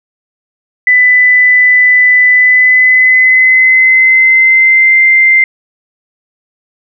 sine tone with pitch glide, 1996 to 2087 Hz, B6 to C7, +18 to -5 cents, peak -3 dBFS, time 0.87-5.44 s, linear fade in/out 2 ms, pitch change +77 cents, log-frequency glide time 2.31-5.02 s, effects none

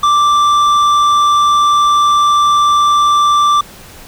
sine tone with tanh clipping, 1174.7 Hz, D6, in tune, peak -9 dBFS, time 0.03-3.61 s, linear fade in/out 5 ms, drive 10 dB, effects pink hiss -36 dBFS RMS until 4.07 s

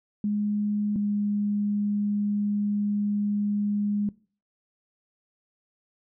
sine tone pair in turn, 207.7 / 205.8 Hz, G#3 / G#3, 0 / -16 cents, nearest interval unison, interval 16 cents, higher first, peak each -23 dBFS, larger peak neither, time 0.24-0.96 / 0.96-4.09 s, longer second, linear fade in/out 2 ms, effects noise-tail reverb RT60 0.4 s tail -21 dB re dry

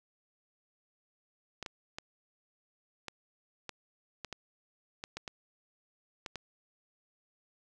clicks, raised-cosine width 0.2 ms, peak -22 dBFS, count 12, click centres 1.627 / 1.662 / 1.985 / 3.083 / 3.693 / 4.247 / 4.327 / 5.039 / 5.17 / 5.278 / 6.262 / 6.357 s, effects none

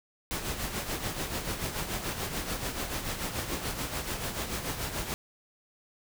pink noise with tremolo, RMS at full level -32 dBFS, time 0.31-5.14 s, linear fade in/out 0 ms, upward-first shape sine, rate 6.9 Hz, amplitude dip 55%, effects none

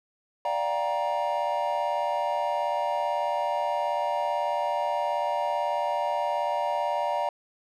triangle chord, G minor seventh, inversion second, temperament just, 588 / 705.6 / 784 / 940.8 Hz, D5 / F5 / G5 / Bb5, +2 / +18 / 0 / +16 cents, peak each -28 / -29 / -31 / -27 dBFS, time 0.45-7.29 s, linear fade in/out 2 ms, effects none

